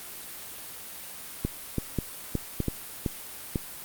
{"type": "clicks", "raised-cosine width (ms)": 3, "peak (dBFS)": -13, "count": 8, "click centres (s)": [1.45, 1.783, 1.987, 2.353, 2.603, 2.683, 3.062, 3.558], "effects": ["white hiss -41 dBFS RMS until 3.84 s", "Opus 32 kbps"]}